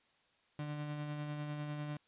35% pulse tone with tremolo, 148.4 Hz, D3, 18 cents sharp, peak -36 dBFS, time 0.59-1.97 s, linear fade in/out 2 ms, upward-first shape sine, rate 10 Hz, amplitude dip 30%, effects white hiss -72 dBFS RMS until 2.07 s + resampled to 8000 Hz

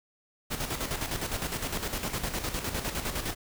pink noise with tremolo, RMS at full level -31 dBFS, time 0.5-3.35 s, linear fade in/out 20 ms, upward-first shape square, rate 9.8 Hz, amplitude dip 55%, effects none

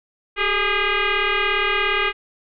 sine tone with frequency modulation, 426.6 Hz, G#4, 46 cents sharp, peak -17 dBFS, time 0.36-2.13 s, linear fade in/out 50 ms, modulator 408 Hz, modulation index 6.4, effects none

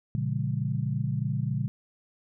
sine chord, A# diminished seventh, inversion none, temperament just, 116.54 / 139.85 / 167.82 / 201.4 Hz, A#2 / C#3 / E3 / G3, 0 / +16 / +31 / +47 cents, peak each -30 / -29 / -35 / -35 dBFS, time 0.15-1.68 s, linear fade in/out 0 ms, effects none

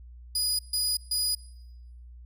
25% pulse tone bursts, 4936 Hz, D#8, 15 cents flat, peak -20 dBFS, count 3, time 0.35-1.35 s, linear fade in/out 5 ms, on 240 ms, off 140 ms, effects noise-tail reverb RT60 1.0 s tail -25 dB re dry + added 60 Hz sine -44 dBFS peak until 2.25 s

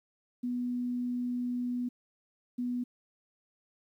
sine tone bursts at uneven times, 245.7 Hz, B3, 9 cents flat, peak -30 dBFS, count 2, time 0.43-1.89 / 2.58-2.84 s, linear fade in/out 10 ms, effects 11-bit

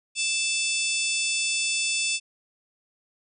harmonic tone with a mistuned harmonic, 880 Hz, A5, in tune, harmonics 3 / 4 / 5 / 6 / 7 / 8 / 9 / 10, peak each -27 / -32 / -35 / -32 / -36 / -34 / -35 / -33 dBFS, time 0.15-2.2 s, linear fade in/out 50 ms, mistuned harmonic 5, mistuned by +65 cents, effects none

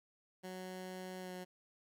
15% pulse tone with pitch glide, 185 to 182.45 Hz, F#3 to F#3, 0 to -24 cents, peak -38 dBFS, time 0.43-1.45 s, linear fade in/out 20 ms, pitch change -24 cents, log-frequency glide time 1.2-1.32 s, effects 13-bit

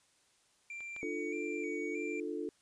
triangle tone with vibrato, 2306 Hz, D7, 32 cents flat, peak -40 dBFS, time 0.7-2.2 s, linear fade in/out 2 ms, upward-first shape square, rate 1.6 Hz, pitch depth 43 cents each way
clicks, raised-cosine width 0.3 ms, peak -38 / -33 dBFS, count 2, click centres 0.806 / 0.964 s
sine chord, D minor, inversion none, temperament equal with one note detuned, 298.6 / 349.2 / 440 Hz, D4 / F4 / A4, +29 / 0 / 0 cents, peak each -40 dBFS, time 1.03-2.49 s, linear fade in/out 0 ms
effects white hiss -70 dBFS RMS until 2.61 s + resampled to 22050 Hz

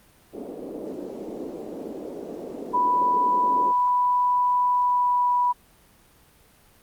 white band-pass noise, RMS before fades -35 dBFS, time 0.32-3.74 s, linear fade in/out 50 ms, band 240 to 480 Hz, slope 24 dB/octave
sine tone with pitch glide, 987.8 to 981.5 Hz, B5 to B5, 0 to -11 cents, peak -18 dBFS, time 2.73-5.53 s, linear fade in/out 20 ms, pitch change -11 cents, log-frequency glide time 4.69-5.31 s
effects pink hiss -56 dBFS RMS until 6.82 s + Opus 32 kbps

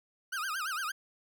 40% pulse tone with vibrato, 1396.9 Hz, F6, in tune, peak -32 dBFS, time 0.32-0.92 s, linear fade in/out 10 ms, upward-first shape sine, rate 8.8 Hz, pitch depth 240 cents each way, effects none

